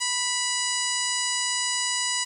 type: harmonic tone with a mistuned harmonic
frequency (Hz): 987.8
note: B5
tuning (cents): 0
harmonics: 1 / 2 / 3 / 4 / 5 / 6 / 7 / 8 / 9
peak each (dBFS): -34 / -32 / -32 / -35 / -31 / -36 / -31 / -33 / -34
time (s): 0-2.25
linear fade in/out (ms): 20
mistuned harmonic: 3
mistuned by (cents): -31
effects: 9-bit